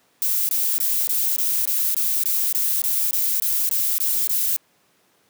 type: noise bursts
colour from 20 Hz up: violet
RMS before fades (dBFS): -21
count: 15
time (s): 0.22-4.564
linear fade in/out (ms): 0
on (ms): 270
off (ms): 21
effects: pink hiss -61 dBFS RMS until 5.29 s + high-pass 200 Hz 12 dB/octave